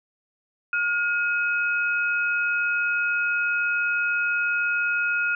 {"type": "tone pair together", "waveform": "sine", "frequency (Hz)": [1425, 2541], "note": ["F6", "D#7"], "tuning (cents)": [34, 36], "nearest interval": "minor seventh", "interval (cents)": 1002, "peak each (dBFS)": [-22, -27], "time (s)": [0.73, 5.35], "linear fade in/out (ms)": 2, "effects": []}